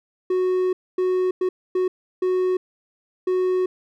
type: tone bursts at uneven times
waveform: triangle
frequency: 368.5 Hz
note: F#4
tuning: 7 cents flat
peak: -16 dBFS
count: 6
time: 0.3-0.73 / 0.98-1.31 / 1.41-1.49 / 1.75-1.88 / 2.22-2.57 / 3.27-3.66 s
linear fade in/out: 5 ms
effects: none